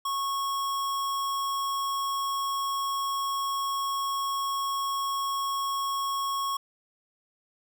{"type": "tone", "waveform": "square", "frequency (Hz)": 1100, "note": "C#6", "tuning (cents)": -14, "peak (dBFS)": -28, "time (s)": [0.05, 6.57], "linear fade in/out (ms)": 5, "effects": []}